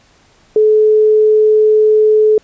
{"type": "tone", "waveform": "sine", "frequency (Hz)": 430, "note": "A4", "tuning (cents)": -40, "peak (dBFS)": -6, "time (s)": [0.56, 2.38], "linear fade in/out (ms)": 2, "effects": ["pink hiss -50 dBFS RMS until 2.43 s", "resampled to 16000 Hz"]}